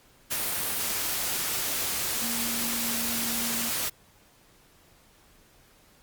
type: tone in noise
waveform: sine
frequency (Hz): 233.1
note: A#3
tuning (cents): 0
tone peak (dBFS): -35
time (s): 2.21-3.7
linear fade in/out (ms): 20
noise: white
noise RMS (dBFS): -29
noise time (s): 0.3-3.9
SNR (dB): -9
effects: pink hiss -59 dBFS RMS until 6.02 s + Opus 48 kbps